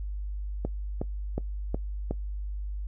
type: click train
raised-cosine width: 2 ms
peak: -16 dBFS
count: 5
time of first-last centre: 0.65-2.11 s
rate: 2.74 Hz
effects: noise-tail reverb RT60 0.1 s tail -20 dB re dry + added 50 Hz sine -31 dBFS peak until 2.87 s